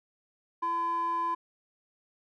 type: tone with band-pass filter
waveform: square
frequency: 338.2 Hz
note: E4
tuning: 44 cents sharp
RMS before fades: -30 dBFS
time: 0.62-1.35 s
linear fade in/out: 10 ms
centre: 1000 Hz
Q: 6.5
effects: none